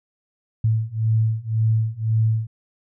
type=beating tone pair; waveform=sine; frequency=110 / 111.9 Hz; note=A2 / A2; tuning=0 / +30 cents; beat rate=1.9 Hz; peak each=-21 / -20 dBFS; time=0.64-2.47 s; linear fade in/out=5 ms; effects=none